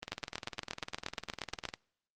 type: two click trains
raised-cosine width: 0.2 ms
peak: -21 / -17 dBFS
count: 35 / 14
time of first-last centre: 0.03-1.739 / 0.12-1.653 s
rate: 19.9 / 8.48 Hz
effects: noise-tail reverb RT60 0.7 s tail -25 dB re dry + Opus 32 kbps